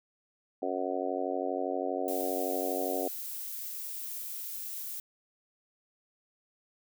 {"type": "harmonic tone", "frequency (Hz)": 92.5, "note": "F#2", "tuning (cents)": 0, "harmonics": [3, 4, 5, 6, 7, 8], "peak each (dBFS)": [-37, -37, -37, -37, -37, -37], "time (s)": [0.62, 3.08], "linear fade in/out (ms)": 5}
{"type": "noise", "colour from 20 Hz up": "violet", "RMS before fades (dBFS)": -39, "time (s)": [2.08, 5], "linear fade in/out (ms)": 2}
{"effects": []}